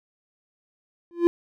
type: tone with exponential growth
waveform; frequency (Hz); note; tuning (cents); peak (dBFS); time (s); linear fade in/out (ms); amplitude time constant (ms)
triangle; 343.4; F4; -29; -8; 1.11-1.27; 0; 33
effects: none